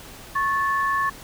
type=tone pair together; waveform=sine; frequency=1100 / 1746.1 Hz; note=C#6 / A6; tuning=-14 / -14 cents; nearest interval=minor sixth; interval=800 cents; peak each=-21 / -25 dBFS; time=0.35-1.1 s; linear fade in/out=10 ms; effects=pink hiss -42 dBFS RMS until 1.23 s